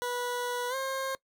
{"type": "tone with pitch glide", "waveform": "20% pulse", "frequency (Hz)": [489.3, 533.6], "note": ["B4", "C5"], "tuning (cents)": [-16, 34], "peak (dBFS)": -26, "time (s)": [0.02, 1.15], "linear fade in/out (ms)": 0, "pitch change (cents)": 150, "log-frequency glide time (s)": [0.69, 0.75], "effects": ["noise-tail reverb RT60 0.1 s tail -22 dB re dry"]}